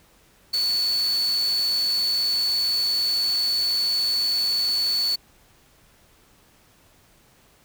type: tone in noise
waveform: sine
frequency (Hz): 4447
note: C#8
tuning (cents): +5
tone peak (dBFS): -20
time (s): 0.53-5.16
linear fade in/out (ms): 10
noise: white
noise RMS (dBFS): -36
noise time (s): 0.53-5.16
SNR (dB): +13
effects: pink hiss -57 dBFS RMS until 7.64 s